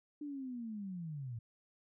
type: linear sweep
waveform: sine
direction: down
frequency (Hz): 299.3 to 110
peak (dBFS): -40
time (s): 0.21-1.39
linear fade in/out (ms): 5
effects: none